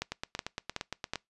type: two click trains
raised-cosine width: 0.2 ms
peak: -17 / -15 dBFS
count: 10 / 4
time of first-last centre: 0.12-1.157 / 0.02-1.135 s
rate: 8.68 / 2.69 Hz
effects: noise-tail reverb RT60 0.2 s tail -24 dB re dry + resampled to 24000 Hz